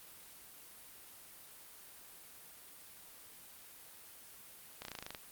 slowing click train, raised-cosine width 0.2 ms, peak -25 dBFS, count 10, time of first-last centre 4.82-5.148 s, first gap 31 ms, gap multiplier 1.04, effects white hiss -55 dBFS RMS until 5.31 s + Opus 32 kbps

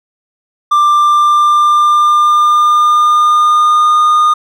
triangle tone with pitch glide, 1184 to 1222.2 Hz, D6 to D#6, +14 to -31 cents, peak -4 dBFS, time 0.71-4.34 s, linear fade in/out 10 ms, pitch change +55 cents, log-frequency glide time 0.89-3.99 s, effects none

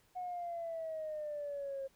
sine exponential sweep, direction down, 733 to 536 Hz, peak -37 dBFS, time 0.15-1.88 s, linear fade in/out 20 ms, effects tanh soft clip ceiling -33 dBFS + pink hiss -70 dBFS RMS until 1.95 s

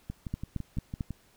two click trains, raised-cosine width 5 ms, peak -19 / -23 dBFS, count 4 / 7, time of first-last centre 0.34-1.008 / 0.1-1.107 s, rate 4.49 / 5.96 Hz, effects pink hiss -63 dBFS RMS until 1.36 s

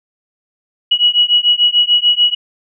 sine beating tone pair, 2915 / 2921.8 Hz, F#7 / F#7, -26 / -22 cents, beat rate 6.8 Hz, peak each -12 dBFS, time 0.91-2.35 s, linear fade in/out 10 ms, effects none

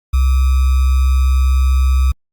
sine tone with sample-and-hold, 65.4 Hz, C2, in tune, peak -9 dBFS, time 0.13-2.12 s, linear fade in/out 10 ms, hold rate 1225 Hz, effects Opus 48 kbps

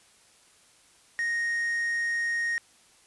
triangle tone with quantisation, 1864.7 Hz, A#6, in tune, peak -24 dBFS, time 1.19-2.58 s, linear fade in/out 0 ms, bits 7, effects white hiss -59 dBFS RMS until 3.06 s + resampled to 24000 Hz

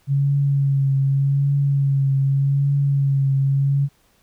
sine tone with vibrato, 138.59 Hz, C#3, in tune, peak -15 dBFS, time 0.07-3.89 s, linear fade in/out 50 ms, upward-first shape triangle, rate 0.84 Hz, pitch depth 33 cents each way, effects pink hiss -60 dBFS RMS until 4.22 s

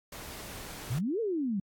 pink noise, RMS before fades -43 dBFS, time 0.12-0.99 s, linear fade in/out 5 ms
sine exponential two-way sweep, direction up then down, 107.3 to 476.4 to 184.6 Hz, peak -28 dBFS, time 0.9-1.6 s, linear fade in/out 5 ms, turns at 1.2 s
effects AAC 64 kbps

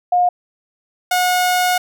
sine / sawtooth tone pair in turn, 715 / 725 Hz, F5 / F#5, +41 / -35 cents, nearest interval unison, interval 24 cents, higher second, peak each -11 / -10 dBFS, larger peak second, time 0.12-0.29 / 1.11-1.78 s, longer second, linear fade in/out 5 ms, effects none

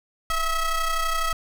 40% pulse ring-modulated tone, 651 Hz, E5, 22 cents flat, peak -18 dBFS, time 0.3-1.33 s, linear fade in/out 2 ms, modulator 635 Hz, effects none

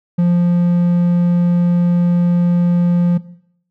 triangle tone, 174.61 Hz, F3, in tune, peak -8 dBFS, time 0.18-3.18 s, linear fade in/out 10 ms, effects noise-tail reverb RT60 0.7 s tail -18 dB re dry

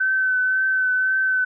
sine tone with vibrato, 1525 Hz, G6, 48 cents flat, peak -17 dBFS, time 0-1.45 s, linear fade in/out 10 ms, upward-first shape triangle, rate 1.9 Hz, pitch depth 23 cents each way, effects none

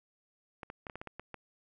clicks, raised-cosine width 0.5 ms, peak -27 dBFS, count 9, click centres 0.632 / 0.701 / 0.868 / 0.898 / 0.956 / 1.015 / 1.073 / 1.196 / 1.343 s, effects none

